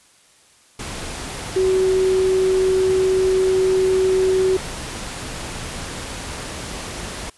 sine tone in noise, 376.2 Hz, F#4, 29 cents sharp, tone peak -14 dBFS, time 1.56-4.57 s, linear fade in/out 5 ms, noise pink, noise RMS -30 dBFS, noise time 0.79-7.3 s, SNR +13 dB, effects white hiss -53 dBFS RMS until 7.37 s + resampled to 24000 Hz

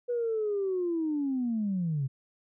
sine linear sweep, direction down, 490.8 to 128.6 Hz, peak -26 dBFS, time 0.08-2.08 s, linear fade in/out 20 ms, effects tanh soft clip ceiling -22 dBFS

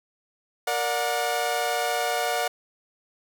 sawtooth chord, Bb augmented, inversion none, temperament equal with one note detuned, 466.2 / 587.3 / 726.4 Hz, Bb4 / D5 / F#5, 0 / 0 / -32 cents, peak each -27 / -26 / -22 dBFS, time 0.67-2.48 s, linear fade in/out 5 ms, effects none

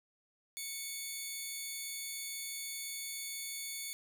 10% pulse tone pair together, 2217 / 3513 Hz, C#7 / A7, 0 / -3 cents, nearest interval minor sixth, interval 797 cents, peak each -32 / -37 dBFS, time 0.57-3.93 s, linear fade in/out 0 ms, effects none

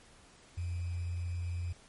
sine tone with sample-and-hold, 87.31 Hz, F2, in tune, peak -33 dBFS, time 0.57-1.73 s, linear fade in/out 10 ms, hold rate 2450 Hz, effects pink hiss -59 dBFS RMS until 1.88 s + MP3 48 kbps

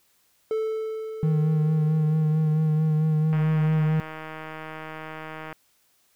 triangle tone with exponential decay, 439.2 Hz, A4, 3 cents flat, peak -20 dBFS, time 0.51-3.14 s, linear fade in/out 1 ms, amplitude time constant 570 ms
triangle tone with vibrato, 155.56 Hz, D#3, in tune, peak -17 dBFS, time 1.23-4 s, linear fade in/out 0 ms, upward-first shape sine, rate 4.5 Hz, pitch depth 25 cents each way
click train, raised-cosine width 0.5 ms, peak -22 dBFS, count 346, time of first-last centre 3.33-5.527 s, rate 157 Hz
effects white hiss -65 dBFS RMS until 6.15 s

